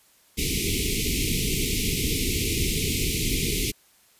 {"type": "band-stop noise", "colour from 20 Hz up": "pink", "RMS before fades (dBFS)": -25, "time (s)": [0.37, 3.72], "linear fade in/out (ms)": 20, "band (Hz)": [450, 2100], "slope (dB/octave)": 96, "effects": ["white hiss -59 dBFS RMS until 4.19 s", "resampled to 32000 Hz"]}